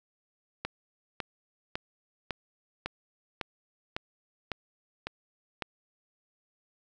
click train, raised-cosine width 0.3 ms, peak -16 dBFS, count 10, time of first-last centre 0.65-5.622 s, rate 1.81 Hz, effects none

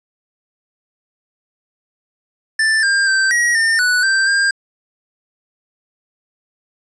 square tone with pitch steps, 1767 / 1600 / 1558 / 1903 / 1811 / 1480 / 1567 / 1602 Hz, A6 / G6 / G6 / A#6 / A6 / F#6 / G6 / G6, +7 / +35 / -11 / +35 / +49 / 0 / -1 / +37 cents, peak -13 dBFS, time 2.59-4.51 s, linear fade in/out 5 ms, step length 240 ms, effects resampled to 22050 Hz

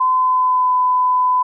sine tone with pitch glide, 1022 to 1004.4 Hz, C6 to B5, -41 to +29 cents, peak -12 dBFS, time 0-1.43 s, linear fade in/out 10 ms, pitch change -30 cents, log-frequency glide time 0.13-0.74 s, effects none

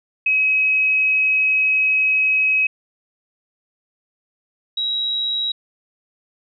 sine tone pair in turn, 2548 / 3855 Hz, D#7 / B7, +41 / -43 cents, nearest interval perfect fifth, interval 716 cents, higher second, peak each -14 / -19 dBFS, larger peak first, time 0.26-2.67 / 4.77-5.52 s, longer first, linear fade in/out 5 ms, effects none

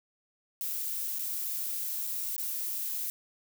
violet noise with dropouts, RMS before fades -34 dBFS, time 0.61-3.1 s, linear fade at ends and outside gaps 0 ms, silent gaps 1.186-1.192 / 2.068-2.073 / 2.364-2.38 s, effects none

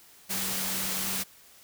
sine tone in noise, 190.2 Hz, F#3, 48 cents sharp, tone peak -40 dBFS, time 0.29-1.24 s, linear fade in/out 20 ms, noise white, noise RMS -31 dBFS, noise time 0.29-1.24 s, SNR -12 dB, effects white hiss -55 dBFS RMS until 1.63 s

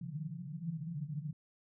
pink band-pass noise, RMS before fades -41 dBFS, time 0.01-1.33 s, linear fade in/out 5 ms, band 140 to 170 Hz, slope 96 dB/octave, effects none

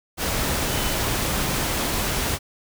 sine tone in noise, 3017 Hz, F#7, 33 cents sharp, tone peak -35 dBFS, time 0.66-0.97 s, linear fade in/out 50 ms, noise pink, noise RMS -24 dBFS, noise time 0.17-2.39 s, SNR -14 dB, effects none

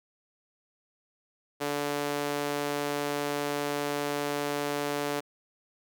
sawtooth tone with high-pass filter, 145 Hz, D3, 22 cents flat, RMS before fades -31 dBFS, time 1.6-5.21 s, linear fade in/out 20 ms, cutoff 400 Hz, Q 1.2, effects none

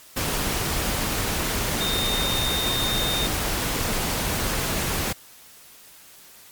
sine tone in noise, 3664 Hz, A#7, 31 cents flat, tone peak -25 dBFS, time 1.8-3.27 s, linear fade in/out 10 ms, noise pink, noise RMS -25 dBFS, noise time 0.16-5.13 s, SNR -3 dB, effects white hiss -48 dBFS RMS until 6.51 s + MP3 96 kbps

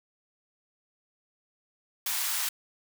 white high-pass noise, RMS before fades -30 dBFS, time 2.06-2.49 s, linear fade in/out 5 ms, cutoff 840 Hz, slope 24 dB/octave, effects none

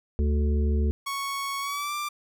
harmonic tone, 73.42 Hz, D2, in tune, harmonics 1 / 3 / 5 / 6, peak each -21 / -31 / -35 / -37 dBFS, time 0.19-0.91 s, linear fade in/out 0 ms
sawtooth tone with pitch glide, 1108.7 to 1181.4 Hz, C#6 to D6, 0 to +10 cents, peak -25 dBFS, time 1.06-2.09 s, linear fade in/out 10 ms, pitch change +110 cents, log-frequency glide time 1.6-1.94 s
effects none

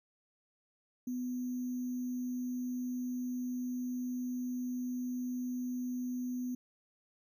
sine tone with sample-and-hold, 249.6 Hz, B3, 19 cents sharp, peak -34 dBFS, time 1.07-6.55 s, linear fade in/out 5 ms, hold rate 6300 Hz, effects none

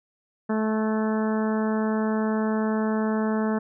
harmonic tone with a mistuned harmonic, 217.5 Hz, A3, 20 cents flat, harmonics 1 / 2 / 3 / 4 / 5 / 6 / 7 / 8, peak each -23 / -29 / -33 / -35 / -37 / -39 / -40 / -41 dBFS, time 0.49-3.59 s, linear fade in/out 10 ms, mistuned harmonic 6, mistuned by +15 cents, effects none

